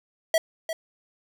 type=tone with echo; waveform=square; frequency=650 Hz; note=E5; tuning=24 cents flat; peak=-18 dBFS; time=0.34-0.38 s; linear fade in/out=2 ms; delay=350 ms; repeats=1; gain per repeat=-10 dB; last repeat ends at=0.73 s; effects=none